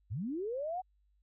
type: linear sweep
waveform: sine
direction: up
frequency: 80 to 764 Hz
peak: -34 dBFS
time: 0.1-0.82 s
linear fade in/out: 20 ms
effects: added 50 Hz sine -68 dBFS peak until 1.22 s